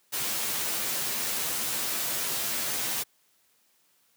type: noise with comb filter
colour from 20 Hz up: white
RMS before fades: -30 dBFS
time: 0.12-3.04 s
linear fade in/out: 20 ms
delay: 11 ms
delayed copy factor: -0.55
effects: white hiss -67 dBFS RMS until 4.16 s + high-pass 100 Hz 12 dB/octave